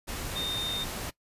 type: tone in noise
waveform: sine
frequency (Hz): 3650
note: A#7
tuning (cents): -37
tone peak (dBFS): -30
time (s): 0.35-0.85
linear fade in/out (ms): 20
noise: pink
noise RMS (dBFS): -36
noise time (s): 0.07-1.11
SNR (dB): +3
effects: noise-tail reverb RT60 0.1 s tail -20 dB re dry + resampled to 32000 Hz